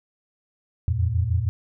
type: tone cluster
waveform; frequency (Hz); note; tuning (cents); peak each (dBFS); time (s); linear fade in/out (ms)
sine; 83.1 / 89.5 / 114.8; E2 / F2 / A#2; +15 / +43 / -26; -24; 0.88-1.49; 0
effects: none